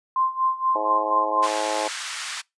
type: tone with tremolo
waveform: sine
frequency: 1046 Hz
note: C6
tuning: 1 cent flat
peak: -17 dBFS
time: 0.16-1.47 s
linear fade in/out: 2 ms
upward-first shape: sine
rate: 4.2 Hz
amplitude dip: 85%
type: harmonic tone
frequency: 106.5 Hz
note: G#2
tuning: 44 cents sharp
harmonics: 3 / 4 / 5 / 6 / 7 / 8 / 9 / 10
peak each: -35 / -36 / -29 / -30 / -35 / -27 / -38 / -35 dBFS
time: 0.75-1.88 s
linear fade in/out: 5 ms
type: band-pass noise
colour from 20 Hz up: pink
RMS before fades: -32 dBFS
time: 1.42-2.42 s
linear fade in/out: 20 ms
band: 1200 to 9000 Hz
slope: 24 dB/octave
effects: noise-tail reverb RT60 0.2 s tail -25 dB re dry + resampled to 24000 Hz